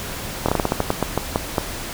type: slowing click train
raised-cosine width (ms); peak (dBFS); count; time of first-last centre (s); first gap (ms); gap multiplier
1; -3; 13; 0.46-1.582; 25; 1.22
effects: pink hiss -30 dBFS RMS until 1.93 s